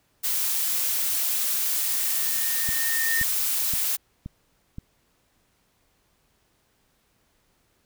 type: noise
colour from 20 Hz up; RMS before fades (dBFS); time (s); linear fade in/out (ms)
blue; -25; 0.23-3.97; 20
type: tone with exponential growth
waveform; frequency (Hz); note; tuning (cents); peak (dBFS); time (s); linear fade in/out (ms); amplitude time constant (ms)
sine; 1830; A#6; -32; -22; 1.34-3.23; 0; 410
type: click train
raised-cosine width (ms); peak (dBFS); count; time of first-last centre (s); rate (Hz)
5; -22; 5; 2.69-4.784; 1.91
effects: pink hiss -67 dBFS RMS until 7.85 s